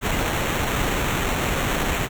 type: noise with sample-and-hold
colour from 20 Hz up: pink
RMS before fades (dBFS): -23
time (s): 0.01-2.09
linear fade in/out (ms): 50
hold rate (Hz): 4900
effects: none